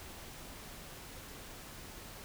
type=silence; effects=pink hiss -49 dBFS RMS until 2.24 s